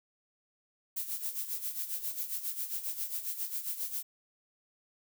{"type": "noise with tremolo", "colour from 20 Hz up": "violet", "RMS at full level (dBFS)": -34, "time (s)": [0.96, 4.03], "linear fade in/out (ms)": 10, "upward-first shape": "sine", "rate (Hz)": 7.4, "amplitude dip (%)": 70, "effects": []}